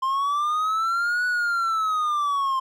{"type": "linear two-way sweep", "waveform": "triangle", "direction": "up then down", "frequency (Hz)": [1046.5, 1480, 1046.5], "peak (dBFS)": -19, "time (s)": [0.02, 2.6], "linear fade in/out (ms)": 10, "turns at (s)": 1.26, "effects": []}